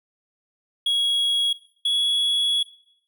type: tone pair in turn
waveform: triangle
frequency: 3322 / 3363 Hz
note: G#7 / G#7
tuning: 0 / +21 cents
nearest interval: unison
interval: 21 cents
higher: second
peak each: -17 dBFS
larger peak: neither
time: 0.86-1.53 / 1.85-2.63 s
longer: second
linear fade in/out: 5 ms
effects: noise-tail reverb RT60 0.7 s tail -18 dB re dry